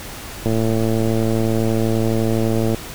click train, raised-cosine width 2 ms, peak -7 dBFS, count 257, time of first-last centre 0.46-2.746 s, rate 112 Hz, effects pink hiss -33 dBFS RMS until 2.94 s

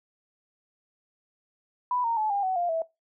sine tone with pitch steps, 990 / 923.7 / 861.8 / 804.1 / 750.3 / 700 / 653.2 Hz, B5 / A#5 / A5 / G5 / F#5 / F5 / E5, +4 / -16 / -36 / +44 / +24 / +4 / -16 cents, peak -24 dBFS, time 1.91-2.82 s, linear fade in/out 2 ms, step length 130 ms, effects noise-tail reverb RT60 0.2 s tail -20 dB re dry

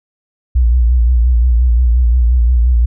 sine tone with vibrato, 60.1 Hz, B1, 46 cents flat, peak -7 dBFS, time 0.55-2.86 s, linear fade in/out 10 ms, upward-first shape sine, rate 5.7 Hz, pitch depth 84 cents each way, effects none

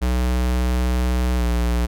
square tone with pitch glide, 62 to 59.65 Hz, B1 to A#1, +7 to +41 cents, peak -18 dBFS, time 0.01-1.87 s, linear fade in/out 20 ms, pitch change -66 cents, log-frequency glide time 1.37-1.43 s, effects none

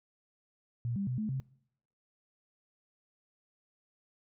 sine tone with pitch steps, 119.1 / 198.4 / 125.9 / 215.2 / 133.2 Hz, A#2 / G3 / B2 / A3 / C3, +38 / +21 / +34 / -38 / +31 cents, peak -31 dBFS, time 0.85-1.4 s, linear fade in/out 0 ms, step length 110 ms, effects noise-tail reverb RT60 0.7 s tail -23 dB re dry

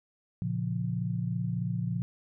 sine chord, Bb minor, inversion none, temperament just, 116.54 / 139.85 / 174.81 Hz, Bb2 / Db3 / F3, 0 / +16 / +2 cents, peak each -32 / -35 / -32 dBFS, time 0.42-2.02 s, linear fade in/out 0 ms, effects none

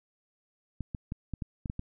clicks, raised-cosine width 5 ms, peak -22 dBFS, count 8, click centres 0.807 / 0.948 / 1.121 / 1.337 / 1.422 / 1.658 / 1.699 / 1.794 s, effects none

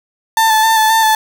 35% pulse tone with vibrato, 883 Hz, A5, 6 cents sharp, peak -7 dBFS, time 0.37-1.15 s, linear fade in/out 2 ms, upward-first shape square, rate 3.8 Hz, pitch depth 21 cents each way, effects none

